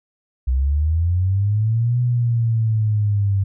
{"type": "linear two-way sweep", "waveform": "sine", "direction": "up then down", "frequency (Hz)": [61.74, 123.47, 97], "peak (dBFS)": -15, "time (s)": [0.47, 3.44], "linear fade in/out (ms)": 10, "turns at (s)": 2, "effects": []}